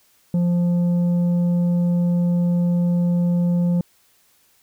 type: tone with tanh clipping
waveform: triangle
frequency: 174.61 Hz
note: F3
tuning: in tune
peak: -17 dBFS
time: 0.34-3.81 s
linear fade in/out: 2 ms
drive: 10 dB
effects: white hiss -59 dBFS RMS until 4.62 s